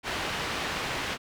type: low-pass noise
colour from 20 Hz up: white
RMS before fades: -32 dBFS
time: 0.03-1.18 s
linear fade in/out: 50 ms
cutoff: 2700 Hz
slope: 12 dB/octave
effects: none